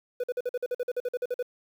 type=tone bursts; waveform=triangle; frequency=493.9 Hz; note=B4; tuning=in tune; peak=-24 dBFS; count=15; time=0.2-1.427 s; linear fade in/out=5 ms; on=37 ms; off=48 ms; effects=9-bit